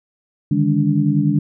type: tone cluster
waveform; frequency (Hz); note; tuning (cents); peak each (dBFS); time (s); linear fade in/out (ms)
sine; 146 / 156.4 / 203.4 / 288.8; D3 / D#3 / G#3 / D4; -10 / +9 / -36 / -29; -19; 0.51-1.39; 5
effects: none